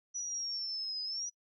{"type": "linear two-way sweep", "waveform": "sine", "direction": "down then up", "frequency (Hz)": [5900, 4982, 5900], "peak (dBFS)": -35, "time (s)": [0.14, 1.3], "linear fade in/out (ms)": 20, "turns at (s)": 1.03, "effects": ["noise-tail reverb RT60 0.1 s tail -22 dB re dry"]}